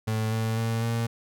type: tone with pitch steps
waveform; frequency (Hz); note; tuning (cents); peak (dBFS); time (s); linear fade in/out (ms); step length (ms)
35% pulse; 110 / 111.86 / 113.75 / 115.67; A2 / A2 / A#2 / A#2; 0 / +29 / -42 / -13; -23; 0.07-1.07; 10; 250
effects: none